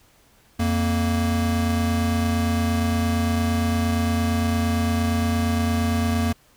square tone pair together, 87 / 232.3 Hz, F2 / A#3, -6 / -6 cents, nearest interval octave + perfect fourth, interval 1700 cents, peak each -23 dBFS, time 0.59-6.33 s, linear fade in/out 10 ms, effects pink hiss -57 dBFS RMS until 6.56 s

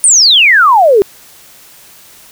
sine exponential sweep, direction down, 9280 to 378 Hz, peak -3 dBFS, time 0.04-1.02 s, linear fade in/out 0 ms, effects white hiss -39 dBFS RMS until 2.31 s

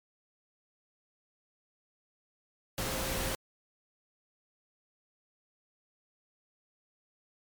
sine tone in noise, 530 Hz, C5, 22 cents sharp, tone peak -41 dBFS, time 2.78-3.35 s, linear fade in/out 0 ms, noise pink, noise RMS -34 dBFS, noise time 2.78-3.35 s, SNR -10 dB, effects MP3 96 kbps

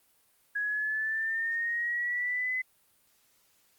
sine linear sweep, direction up, 1661.2 to 2032 Hz, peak -28 dBFS, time 0.55-2.62 s, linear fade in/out 10 ms, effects white hiss -67 dBFS RMS until 3.78 s + Opus 32 kbps

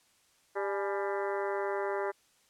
harmonic tone with a mistuned harmonic, 198.4 Hz, G3, 21 cents sharp, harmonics 2 / 3 / 4 / 5 / 6 / 7 / 8 / 9 / 10, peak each -33 / -37 / -39 / -41 / -43 / -44 / -45 / -46 / -47 dBFS, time 0.55-2.12 s, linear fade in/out 20 ms, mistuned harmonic 4, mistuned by +92 cents, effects white hiss -67 dBFS RMS until 2.49 s + low-pass 10000 Hz 12 dB/octave

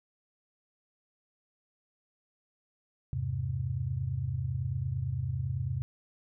sine chord, E augmented, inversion none, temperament equal with one note detuned, 82.41 / 101.34 / 130.81 Hz, E2 / G#2 / B#2, 0 / -42 / 0 cents, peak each -37 / -35 / -32 dBFS, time 3.13-5.82 s, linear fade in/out 0 ms, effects none

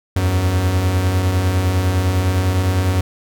45% pulse beating tone pair, 83 / 92.9 Hz, E2 / F#2, +12 / +7 cents, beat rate 9.9 Hz, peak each -23 / -15 dBFS, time 0.16-3.01 s, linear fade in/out 5 ms, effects none

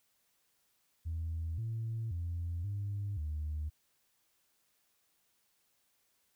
sine tone with pitch steps, 81.7 / 113 / 85.5 / 101.2 / 76 Hz, E2 / A2 / F2 / G#2 / D#2, -15 / +47 / -36 / -44 / -40 cents, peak -33 dBFS, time 1.05-3.7 s, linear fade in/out 20 ms, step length 530 ms, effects tanh soft clip ceiling -31 dBFS + white hiss -75 dBFS RMS until 6.35 s

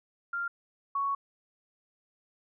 sine tone pair in turn, 1393 / 1112.9 Hz, F6 / C#6, -5 / +6 cents, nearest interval major third, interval 389 cents, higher first, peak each -30 / -27 dBFS, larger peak second, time 0.33-0.48 / 0.95-1.15 s, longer second, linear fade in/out 5 ms, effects none

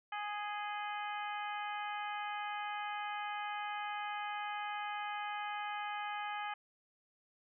harmonic tone with a mistuned harmonic, 415.3 Hz, G#4, in tune, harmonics 2 / 3 / 4 / 5 / 6 / 7, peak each -40 / -44 / -46 / -48 / -50 / -51 dBFS, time 0.12-6.54 s, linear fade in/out 5 ms, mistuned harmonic 7, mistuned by +79 cents, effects none

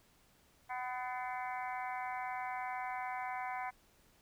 harmonic tone with a mistuned harmonic, 251 Hz, B3, 28 cents sharp, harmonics 3 / 4 / 5 / 6 / 7 / 8 / 9, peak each -40 / -43 / -52 / -49 / -51 / -48 / -51 dBFS, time 0.69-3.71 s, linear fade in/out 20 ms, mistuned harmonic 8, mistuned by +47 cents, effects pink hiss -68 dBFS RMS until 4.21 s

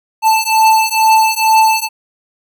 square beating tone pair, 880 / 882.2 Hz, A5 / A5, 0 / +4 cents, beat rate 2.2 Hz, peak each -12 dBFS, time 0.22-1.89 s, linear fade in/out 50 ms, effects none

